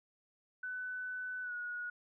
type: tone with pitch glide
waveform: sine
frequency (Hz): 1500 to 1453.9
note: F#6 to F#6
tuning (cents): +23 to -31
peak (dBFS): -38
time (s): 0.63-1.9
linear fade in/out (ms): 5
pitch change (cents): -54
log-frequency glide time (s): 1.43-1.53
effects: none